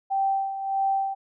sine tone with tremolo, 780 Hz, G5, 9 cents flat, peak -20 dBFS, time 0.1-1.15 s, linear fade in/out 20 ms, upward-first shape sine, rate 1.6 Hz, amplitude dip 65%, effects none

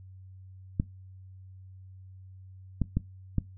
clicks, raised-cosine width 5 ms, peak -13 dBFS, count 4, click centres 0.799 / 2.817 / 2.97 / 3.383 s, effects noise-tail reverb RT60 0.2 s tail -20 dB re dry + added 94 Hz sine -46 dBFS peak until 3.57 s

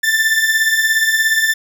40% pulse beating tone pair, 1760 / 1777 Hz, A6 / A6, 0 / +17 cents, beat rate 17 Hz, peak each -18 / -13 dBFS, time 0.03-1.54 s, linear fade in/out 10 ms, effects none

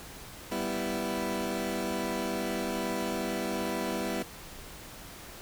20% pulse chord, E minor, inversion first, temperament equal, 196 / 246.9 / 329.6 Hz, G3 / B3 / E4, 0 / 0 / 0 cents, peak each -30 dBFS, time 0.51-4.23 s, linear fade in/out 10 ms, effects pink hiss -46 dBFS RMS until 5.41 s

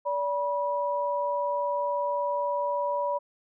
sine tone pair together, 577 / 972.6 Hz, D5 / B5, -31 / -27 cents, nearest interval major sixth, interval 904 cents, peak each -28 dBFS, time 0.05-3.19 s, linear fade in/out 20 ms, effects none

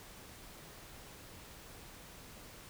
silence, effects pink hiss -53 dBFS RMS until 2.69 s

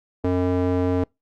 square tone with band-pass filter, 90.5 Hz, F#2, 38 cents flat, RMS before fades -21 dBFS, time 0.24-1.04 s, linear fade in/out 5 ms, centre 390 Hz, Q 1.4, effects noise-tail reverb RT60 0.2 s tail -26 dB re dry + Opus 48 kbps

